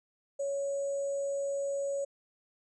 sine tone with sample-and-hold, 558 Hz, C#5, 11 cents sharp, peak -30 dBFS, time 0.39-2.05 s, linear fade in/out 10 ms, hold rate 7350 Hz, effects resampled to 24000 Hz

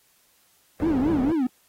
white low-pass noise, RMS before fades -30 dBFS, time 0.8-1.32 s, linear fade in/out 0 ms, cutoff 370 Hz, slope 12 dB/octave
triangle tone with vibrato, 289.6 Hz, D4, 24 cents flat, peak -18 dBFS, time 0.82-1.47 s, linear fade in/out 5 ms, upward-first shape triangle, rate 4.4 Hz, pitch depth 300 cents each way
effects white hiss -62 dBFS RMS until 1.68 s + AAC 48 kbps

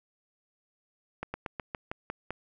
slowing click train, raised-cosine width 0.5 ms, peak -19 dBFS, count 8, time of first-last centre 1.23-2.306 s, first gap 110 ms, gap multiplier 1.11, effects none

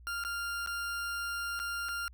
40% pulse tone with dropouts, 1396.9 Hz, F6, in tune, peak -33 dBFS, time 0.07-2.08 s, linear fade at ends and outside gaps 0 ms, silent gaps 0.238-0.249 / 0.662-0.673 / 1.592-1.599 / 1.886-1.89 s, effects added 60 Hz sine -51 dBFS peak until 2.13 s

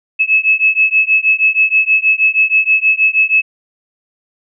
sine beating tone pair, 2589 / 2595.3 Hz, E7 / E7, -32 / -28 cents, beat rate 6.3 Hz, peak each -12 dBFS, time 0.19-3.42 s, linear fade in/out 20 ms, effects none

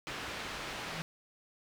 white low-pass noise, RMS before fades -41 dBFS, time 0.07-1.02 s, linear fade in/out 0 ms, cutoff 2900 Hz, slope 12 dB/octave
sine tone with exponential growth, 163.2 Hz, E3, 17 cents flat, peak -35 dBFS, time 0.82-1.02 s, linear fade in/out 5 ms, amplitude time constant 42 ms
effects none

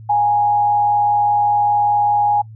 sine tone with frequency modulation, 827 Hz, G#5, 8 cents flat, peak -12 dBFS, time 0.09-2.42 s, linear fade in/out 10 ms, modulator 105 Hz, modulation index 0.3, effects noise-tail reverb RT60 0.1 s tail -24 dB re dry + added 110 Hz sine -34 dBFS peak until 2.55 s

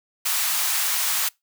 white high-pass noise, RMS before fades -23 dBFS, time 0.25-1.29 s, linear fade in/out 10 ms, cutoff 800 Hz, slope 24 dB/octave, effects noise-tail reverb RT60 0.2 s tail -25 dB re dry

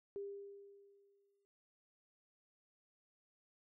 sine tone with exponential decay, 400.3 Hz, G4, 36 cents sharp, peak -40 dBFS, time 0.16-1.45 s, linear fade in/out 0 ms, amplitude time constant 280 ms, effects none

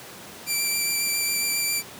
10% pulse tone with vibrato, 2349 Hz, D7, in tune, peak -14 dBFS, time 0.46-1.83 s, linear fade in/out 50 ms, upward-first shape triangle, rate 7.3 Hz, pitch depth 19 cents each way, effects pink hiss -41 dBFS RMS until 1.99 s + high-pass 150 Hz 12 dB/octave

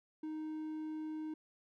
triangle tone, 311.1 Hz, D#4, in tune, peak -37 dBFS, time 0.23-1.34 s, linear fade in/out 5 ms, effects none

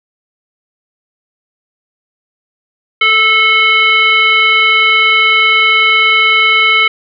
sine tone with frequency modulation, 2183 Hz, C#7, 27 cents flat, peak -6 dBFS, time 3.01-6.88 s, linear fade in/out 5 ms, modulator 870 Hz, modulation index 1, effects none

